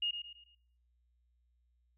sine tone with echo, 2852 Hz, F7, 36 cents sharp, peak -31 dBFS, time 0.02-0.11 s, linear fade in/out 5 ms, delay 110 ms, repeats 4, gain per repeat -8 dB, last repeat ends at 0.55 s, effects noise-tail reverb RT60 0.6 s tail -18 dB re dry + added 60 Hz sine -70 dBFS peak until 1.97 s

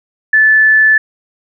sine tone, 1744 Hz, A6, 16 cents flat, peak -5 dBFS, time 0.33-0.98 s, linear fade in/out 5 ms, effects none

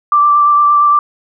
sine tone with vibrato, 1173 Hz, D6, 2 cents flat, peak -6 dBFS, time 0.12-0.99 s, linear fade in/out 2 ms, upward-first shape sine, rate 8.7 Hz, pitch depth 14 cents each way, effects none

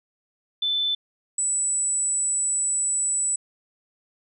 sine tone pair in turn, 3520 / 7934 Hz, A7 / B8, 0 / +7 cents, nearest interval octave + major second, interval 1407 cents, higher second, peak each -21 dBFS, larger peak neither, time 0.62-0.95 / 1.38-3.36 s, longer second, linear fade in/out 5 ms, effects none

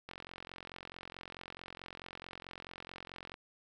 click train, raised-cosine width 0.3 ms, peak -29 dBFS, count 146, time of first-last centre 0.09-3.341 s, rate 44.6 Hz, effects none

